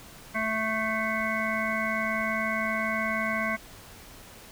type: harmonic tone with a mistuned harmonic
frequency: 220 Hz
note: A3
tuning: in tune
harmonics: 1 / 3 / 5 / 7 / 9 / 10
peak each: -33 / -33 / -33 / -33 / -33 / -33 dBFS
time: 0.34-3.57 s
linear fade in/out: 20 ms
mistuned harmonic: 9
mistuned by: +16 cents
effects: pink hiss -48 dBFS RMS until 4.51 s